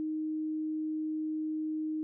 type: tone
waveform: sine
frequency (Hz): 311.1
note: D#4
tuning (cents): 0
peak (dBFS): -31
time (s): 0-2.03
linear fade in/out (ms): 0
effects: none